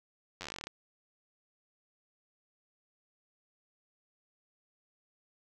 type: slowing click train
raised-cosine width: 0.2 ms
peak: -23 dBFS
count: 15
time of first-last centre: 0.41-0.67 s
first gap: 10 ms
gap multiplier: 1.09
effects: none